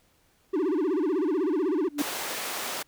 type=tone with vibrato; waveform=triangle; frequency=338.2 Hz; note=E4; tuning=44 cents sharp; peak=-21 dBFS; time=0.53-1.89 s; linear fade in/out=10 ms; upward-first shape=sine; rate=16 Hz; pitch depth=270 cents each way
type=tone with exponential growth; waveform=sine; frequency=291.6 Hz; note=D4; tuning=12 cents flat; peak=-20 dBFS; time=1.87-2.02 s; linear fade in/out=5 ms; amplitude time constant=32 ms
type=high-pass noise; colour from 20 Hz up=pink; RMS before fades=-33 dBFS; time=1.98-2.83 s; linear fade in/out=10 ms; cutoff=470 Hz; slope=12 dB/octave
effects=pink hiss -65 dBFS RMS until 2.87 s